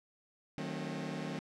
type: chord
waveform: sawtooth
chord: D# diminished seventh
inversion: none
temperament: just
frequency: 155.56 / 186.68 / 224 / 268.8 Hz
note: D#3 / F#3 / A3 / C4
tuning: 0 / +16 / +31 / +47 cents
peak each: -38 / -39 / -40 / -39 dBFS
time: 0.58-1.39 s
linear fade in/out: 0 ms
effects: low-pass 6000 Hz 12 dB/octave